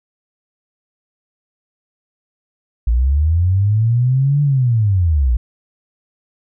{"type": "linear two-way sweep", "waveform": "sine", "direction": "up then down", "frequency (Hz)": [55, 146.83, 55], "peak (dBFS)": -11, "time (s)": [2.87, 5.37], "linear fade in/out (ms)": 5, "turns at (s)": 4.42, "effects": []}